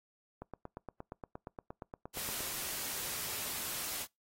click train, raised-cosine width 1 ms, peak -29 dBFS, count 18, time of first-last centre 0.42-2.406 s, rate 8.56 Hz
white noise, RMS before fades -39 dBFS, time 2.13-4.07 s, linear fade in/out 50 ms
effects noise-tail reverb RT60 0.2 s tail -25 dB re dry + AAC 48 kbps

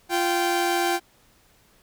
sawtooth tone pair together, 347 / 779 Hz, F4 / G5, -11 / -11 cents, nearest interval octave + major second, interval 1400 cents, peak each -20 dBFS, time 0.09-1 s, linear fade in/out 50 ms, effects pink hiss -59 dBFS RMS until 1.82 s

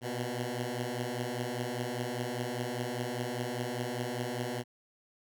10% pulse beating tone pair, 120 / 125 Hz, B2 / B2, -49 / +21 cents, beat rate 5 Hz, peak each -28 dBFS, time 0.01-4.64 s, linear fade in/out 50 ms, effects none

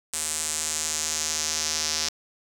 square tone with band-pass filter sweep, 77.78 Hz, D#2, in tune, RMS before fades -28 dBFS, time 0.13-2.09 s, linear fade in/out 5 ms, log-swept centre 8300 to 5500 Hz, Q 2.9, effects none

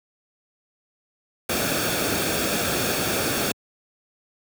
pink noise with comb filter, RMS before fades -24 dBFS, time 1.49-3.52 s, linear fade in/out 5 ms, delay 1 ms, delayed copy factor -0.55, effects high-pass 80 Hz 12 dB/octave

